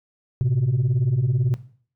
sine beating tone pair, 111.9 / 129.9 Hz, A2 / C3, +30 / -12 cents, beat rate 18 Hz, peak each -21 / -17 dBFS, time 0.41-1.54 s, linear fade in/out 0 ms, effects noise-tail reverb RT60 0.5 s tail -17 dB re dry + tanh soft clip ceiling -15 dBFS

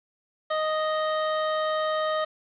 25% pulse tone, 622.3 Hz, D#5, in tune, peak -20 dBFS, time 0.5-2.25 s, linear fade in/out 10 ms, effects resampled to 8000 Hz + 8-bit

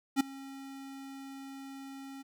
square tone with ADSR envelope, 271.8 Hz, C#4, 34 cents flat, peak -22 dBFS, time 0.16-2.23 s, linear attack 43 ms, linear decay 8 ms, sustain -22 dB, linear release 19 ms, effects none

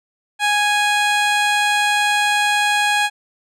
15% pulse tone with low-pass filter, 829 Hz, G#5, 3 cents flat, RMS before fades -17 dBFS, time 0.39-3.1 s, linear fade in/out 50 ms, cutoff 8800 Hz, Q 0.68, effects none

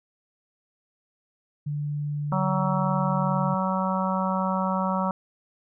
sine tone with pitch glide, 146.83 to 145.98 Hz, D3 to D3, 0 to -10 cents, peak -26 dBFS, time 1.66-3.55 s, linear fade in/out 10 ms, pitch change -10 cents, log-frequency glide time 2.11-3.28 s
harmonic tone, 188.3 Hz, F#3, 31 cents sharp, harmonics 1 / 3 / 4 / 5 / 6 / 7, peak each -26 / -31 / -34 / -29 / -32 / -32 dBFS, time 2.32-5.11 s, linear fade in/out 2 ms
effects none

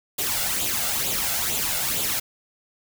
white noise with flanger, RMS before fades -25 dBFS, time 0.18-2.2 s, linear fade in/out 10 ms, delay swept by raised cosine 0.27 to 1.47 ms, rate 2.2 Hz, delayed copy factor +0.6, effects none

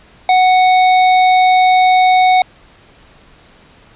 sine tone with tanh clipping, 740 Hz, F#5, in tune, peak -9 dBFS, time 0.29-2.42 s, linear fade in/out 2 ms, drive 18 dB, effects pink hiss -45 dBFS RMS until 3.95 s + resampled to 8000 Hz

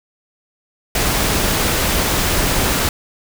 pink noise, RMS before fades -17 dBFS, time 0.95-2.89 s, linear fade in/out 2 ms, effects none

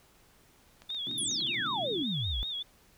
clicks, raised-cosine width 0.2 ms, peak -33 dBFS, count 9, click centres 0.82 / 0.903 / 0.947 / 1.113 / 1.313 / 1.406 / 1.469 / 1.544 / 1.664 s
sine tone with vibrato, 3523 Hz, A7, 1 cent sharp, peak -33 dBFS, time 0.89-2.63 s, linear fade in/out 10 ms, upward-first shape sine, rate 5.2 Hz, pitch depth 110 cents each way
white band-pass noise, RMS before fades -44 dBFS, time 1.07-2.03 s, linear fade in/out 0 ms, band 110 to 360 Hz, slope 96 dB/octave
sine exponential sweep, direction down, 11175 to 47.04 Hz, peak -31 dBFS, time 1.18-2.43 s, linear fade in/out 0 ms
effects pink hiss -62 dBFS RMS until 2.97 s

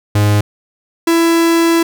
45% pulse tone pair in turn, 103.83 / 333.3 Hz, G#2 / E4, 0 / +19 cents, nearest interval octave + minor sixth, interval 2019 cents, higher second, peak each -9 dBFS, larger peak neither, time 0.15-0.41 / 1.07-1.83 s, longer second, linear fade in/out 5 ms, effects none

